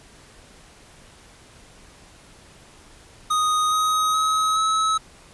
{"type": "tone with pitch steps", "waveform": "square", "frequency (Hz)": [1244.5, 1259.7, 1275.1, 1290.6], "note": ["D#6", "D#6", "D#6", "E6"], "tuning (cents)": [0, 21, 42, -37], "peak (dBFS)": -19, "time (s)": [3.3, 4.98], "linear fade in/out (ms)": 10, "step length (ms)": 420, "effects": ["pink hiss -49 dBFS RMS until 5.33 s", "resampled to 24000 Hz"]}